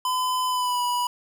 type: tone with pitch glide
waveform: square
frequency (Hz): 1012 to 978.7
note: B5 to B5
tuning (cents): +42 to -16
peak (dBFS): -23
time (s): 0.05-1.07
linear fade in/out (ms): 2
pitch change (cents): -58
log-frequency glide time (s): 0.47-0.82
effects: 10-bit